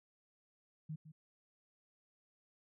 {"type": "tone with echo", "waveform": "sine", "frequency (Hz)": 155.56, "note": "D#3", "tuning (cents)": 0, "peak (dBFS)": -40, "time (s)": [0.89, 0.96], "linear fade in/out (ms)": 10, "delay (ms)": 160, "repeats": 1, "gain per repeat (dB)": -12, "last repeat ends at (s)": 1.12, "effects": []}